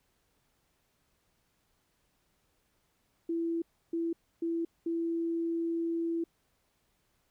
sine tone bursts at uneven times, 333.5 Hz, E4, 20 cents sharp, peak -29 dBFS, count 4, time 3.29-3.62 / 3.93-4.13 / 4.42-4.65 / 4.86-6.24 s, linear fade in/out 5 ms, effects pink hiss -74 dBFS RMS until 7.3 s

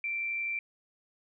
sine tone with amplitude modulation, 2349 Hz, D7, in tune, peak -29 dBFS, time 0.04-0.59 s, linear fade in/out 2 ms, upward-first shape sine, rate 112 Hz, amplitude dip 30%, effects none

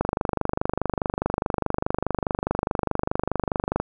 click train, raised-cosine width 1 ms, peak -8 dBFS, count 95, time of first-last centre 0.01-3.8 s, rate 24.8 Hz, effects none

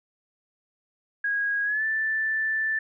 sine tone with pitch glide, 1645 to 1763.1 Hz, G#6 to A6, -17 to +3 cents, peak -23 dBFS, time 1.24-2.79 s, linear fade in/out 5 ms, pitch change +120 cents, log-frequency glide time 1.64-1.84 s, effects none

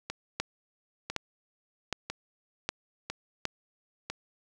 two click trains, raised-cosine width 0.2 ms, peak -17 / -12 dBFS, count 5 / 5, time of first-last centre 0.1-4.1 / 0.4-3.453 s, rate 1 / 1.31 Hz, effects none

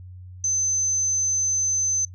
sine tone, 6150 Hz, G8, 34 cents flat, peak -20 dBFS, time 0.44-2.05 s, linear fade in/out 2 ms, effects noise-tail reverb RT60 0.1 s tail -22 dB re dry + added 91 Hz sine -38 dBFS peak until 2.14 s

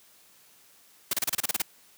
white noise bursts, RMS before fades -26 dBFS, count 10, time 1.11-1.62 s, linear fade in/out 5 ms, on 24 ms, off 30 ms, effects white hiss -58 dBFS RMS until 1.97 s + high-pass 100 Hz 12 dB/octave

